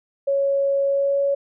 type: tone with pitch glide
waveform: sine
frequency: 554.4 to 559.2 Hz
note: C#5 to C#5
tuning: 0 to +15 cents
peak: -17 dBFS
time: 0.27-1.35 s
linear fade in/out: 10 ms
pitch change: +15 cents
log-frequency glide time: 0.85-1.2 s
effects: none

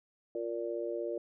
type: chord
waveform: sine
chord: Bb major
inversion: second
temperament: just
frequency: 349.6 / 466.2 / 582.7 Hz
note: F4 / Bb4 / D5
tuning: +2 / 0 / -14 cents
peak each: -37 / -38 / -38 dBFS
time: 0.35-1.18 s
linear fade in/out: 2 ms
effects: none

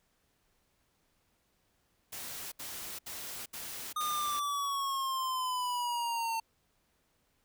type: noise bursts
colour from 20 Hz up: white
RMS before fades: -42 dBFS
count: 5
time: 2.12-4.4 s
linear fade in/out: 10 ms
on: 400 ms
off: 70 ms
type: exponential sweep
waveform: square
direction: down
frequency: 1231 to 901 Hz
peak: -32 dBFS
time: 3.96-6.4 s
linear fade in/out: 5 ms
effects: pink hiss -74 dBFS RMS until 7.44 s

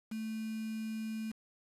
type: tone with quantisation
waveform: sine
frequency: 220 Hz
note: A3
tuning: in tune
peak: -36 dBFS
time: 0.11-1.32 s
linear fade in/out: 10 ms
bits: 8
effects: resampled to 32000 Hz

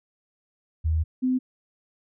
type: tone pair in turn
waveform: sine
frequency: 79.6 / 255.8 Hz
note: D#2 / C4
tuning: +40 / -39 cents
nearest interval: octave + minor sixth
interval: 2021 cents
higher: second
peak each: -20 dBFS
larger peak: neither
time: 0.84-1.04 / 1.22-1.39 s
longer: first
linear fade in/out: 20 ms
effects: none

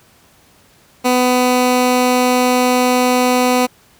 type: tone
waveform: 15% pulse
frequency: 250 Hz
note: B3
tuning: 21 cents sharp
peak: -5 dBFS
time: 1.04-3.67 s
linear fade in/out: 20 ms
effects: pink hiss -50 dBFS RMS until 3.99 s + high-pass 60 Hz 12 dB/octave

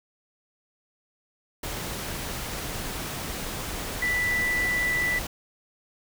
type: tone in noise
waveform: sine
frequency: 1975.5 Hz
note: B6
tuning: in tune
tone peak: -23 dBFS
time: 4.02-5.19 s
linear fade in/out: 5 ms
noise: pink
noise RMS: -33 dBFS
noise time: 1.63-5.27 s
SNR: +7 dB
effects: none

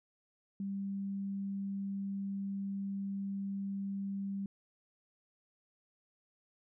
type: tone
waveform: sine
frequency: 197.1 Hz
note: G3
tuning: 10 cents sharp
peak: -35 dBFS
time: 0.6-4.46 s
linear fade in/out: 2 ms
effects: none

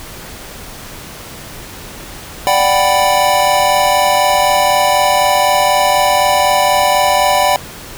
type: chord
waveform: square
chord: G major seventh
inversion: second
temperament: equal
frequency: 587.3 / 740 / 784 / 987.8 Hz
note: D5 / F#5 / G5 / B5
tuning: 0 / 0 / 0 / 0 cents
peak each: -16 dBFS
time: 2.47-7.56 s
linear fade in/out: 0 ms
effects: pink hiss -31 dBFS RMS until 7.97 s

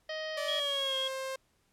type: harmonic tone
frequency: 626 Hz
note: D#5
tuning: 10 cents sharp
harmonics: 1 / 2 / 3 / 4 / 5 / 6 / 7 / 8 / 9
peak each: -37 / -50 / -41 / -53 / -44 / -55 / -51 / -49 / -57 dBFS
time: 0.09-0.6 s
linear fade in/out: 5 ms
type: tone with pitch glide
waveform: sawtooth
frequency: 581 to 529.7 Hz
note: D5 to C5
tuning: -19 to +21 cents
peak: -31 dBFS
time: 0.37-1.36 s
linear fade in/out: 5 ms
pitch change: -160 cents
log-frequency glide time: 0.57-0.96 s
type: tone with vibrato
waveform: sine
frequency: 3273 Hz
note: G#7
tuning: 26 cents flat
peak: -31 dBFS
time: 0.48-1.08 s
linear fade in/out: 5 ms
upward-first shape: triangle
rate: 3.6 Hz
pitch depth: 15 cents each way
effects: pink hiss -72 dBFS RMS until 1.72 s + low-pass 12000 Hz 12 dB/octave

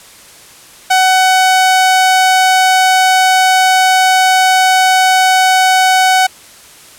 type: tone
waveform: sawtooth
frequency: 750 Hz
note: F#5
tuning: 23 cents sharp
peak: -3 dBFS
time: 0.9-6.27 s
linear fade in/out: 10 ms
effects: white hiss -38 dBFS RMS until 6.98 s + low-pass 11000 Hz 12 dB/octave

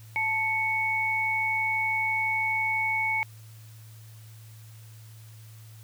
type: tone pair together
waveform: sine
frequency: 879 / 2217 Hz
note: A5 / C#7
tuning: -2 / 0 cents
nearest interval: octave + major third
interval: 1602 cents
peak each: -30 / -25 dBFS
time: 0.16-3.23 s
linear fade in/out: 0 ms
effects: added 110 Hz sine -45 dBFS peak until 5.83 s + white hiss -56 dBFS RMS until 5.83 s

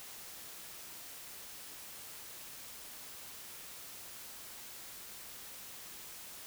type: silence
effects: white hiss -49 dBFS RMS until 6.46 s

